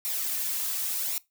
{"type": "noise with flanger", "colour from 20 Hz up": "blue", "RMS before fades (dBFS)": -30, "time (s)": [0.05, 1.18], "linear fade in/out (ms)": 0, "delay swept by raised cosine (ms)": [0.62, 3.62], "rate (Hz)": 0.9, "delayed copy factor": -0.6, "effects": ["noise-tail reverb RT60 0.2 s tail -21 dB re dry"]}